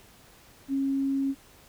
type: tone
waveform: sine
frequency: 272.8 Hz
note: C#4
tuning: 28 cents flat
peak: -24 dBFS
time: 0.68-1.35 s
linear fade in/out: 50 ms
effects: pink hiss -55 dBFS RMS until 1.68 s